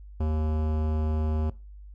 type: tone with hard clipping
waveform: sine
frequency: 77.6 Hz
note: D#2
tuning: 4 cents flat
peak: -26 dBFS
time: 0.2-1.5 s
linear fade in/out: 5 ms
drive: 18 dB
effects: noise-tail reverb RT60 0.3 s tail -20 dB re dry + added 50 Hz sine -42 dBFS peak until 1.94 s